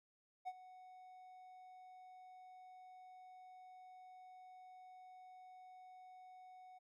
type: tone with ADSR envelope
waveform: triangle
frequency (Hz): 740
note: F#5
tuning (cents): 0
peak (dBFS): -38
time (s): 0.45-6.79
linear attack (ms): 28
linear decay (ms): 44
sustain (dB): -16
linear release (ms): 16
effects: none